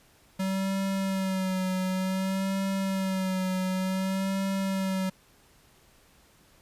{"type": "tone with vibrato", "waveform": "square", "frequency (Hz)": 190, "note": "F#3", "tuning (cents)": 46, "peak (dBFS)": -27, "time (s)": [0.39, 5.1], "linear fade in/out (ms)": 10, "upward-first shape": "sine", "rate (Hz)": 0.55, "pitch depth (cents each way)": 36, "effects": ["pink hiss -60 dBFS RMS until 6.61 s", "resampled to 32000 Hz"]}